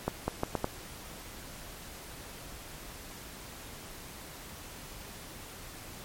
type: accelerating click train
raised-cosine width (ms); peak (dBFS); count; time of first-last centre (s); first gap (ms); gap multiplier
1; -14; 5; 0.08-0.644; 200; 0.77
effects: pink hiss -46 dBFS RMS until 6.04 s + MP3 64 kbps